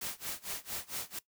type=noise with tremolo; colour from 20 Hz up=white; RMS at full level=-37 dBFS; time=0.01-1.19 s; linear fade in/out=5 ms; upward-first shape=sine; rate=4.4 Hz; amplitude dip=95%; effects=noise-tail reverb RT60 0.1 s tail -18 dB re dry